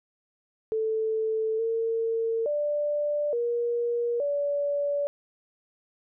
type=tone with pitch steps; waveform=sine; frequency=440.4 / 454 / 589 / 474.5 / 574 Hz; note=A4 / A#4 / D5 / A#4 / D5; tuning=+2 / -46 / +5 / +31 / -40 cents; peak=-24 dBFS; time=0.72-5.07 s; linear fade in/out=0 ms; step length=870 ms; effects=none